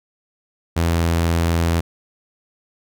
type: tone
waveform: sawtooth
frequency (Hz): 83.8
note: E2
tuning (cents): +29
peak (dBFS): -12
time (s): 0.76-1.81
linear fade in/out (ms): 10
effects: none